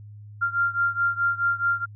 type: beating tone pair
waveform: sine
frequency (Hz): 1389 / 1393.7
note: F6 / F6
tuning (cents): -10 / -4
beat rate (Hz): 4.7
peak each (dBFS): -23 / -25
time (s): 0.41-1.86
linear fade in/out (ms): 20
effects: added 104 Hz sine -40 dBFS peak until 1.95 s